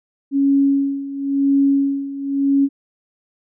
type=tone with tremolo; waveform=sine; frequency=277.2 Hz; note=C#4; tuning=in tune; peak=-11 dBFS; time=0.31-2.69 s; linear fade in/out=50 ms; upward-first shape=sine; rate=0.96 Hz; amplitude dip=80%; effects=none